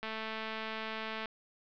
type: click train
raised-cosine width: 0.3 ms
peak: -23 dBFS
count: 271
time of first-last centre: 0.03-1.257 s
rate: 220 Hz
effects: low-pass 4000 Hz 12 dB/octave